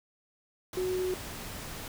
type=tone in noise; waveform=sine; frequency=368.7 Hz; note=F#4; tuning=6 cents flat; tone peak=-28 dBFS; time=0.77-1.14 s; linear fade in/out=2 ms; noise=pink; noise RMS=-41 dBFS; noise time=0.73-1.88 s; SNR=+10 dB; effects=none